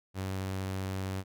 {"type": "tone", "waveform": "sawtooth", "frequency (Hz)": 95.3, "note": "G2", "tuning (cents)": -48, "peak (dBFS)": -29, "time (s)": [0.14, 1.24], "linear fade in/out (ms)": 50, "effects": []}